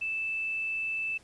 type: tone with tanh clipping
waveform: triangle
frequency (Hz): 2637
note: E7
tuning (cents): 0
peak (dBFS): -29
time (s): 0.01-1.18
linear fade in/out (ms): 10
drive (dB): 2
effects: pink hiss -59 dBFS RMS until 1.23 s + resampled to 24000 Hz